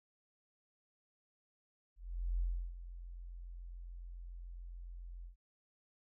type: tone with ADSR envelope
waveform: sine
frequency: 43.54 Hz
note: F1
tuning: 5 cents flat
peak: -31 dBFS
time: 1.96-5.36 s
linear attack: 440 ms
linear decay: 330 ms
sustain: -14 dB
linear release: 110 ms
effects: none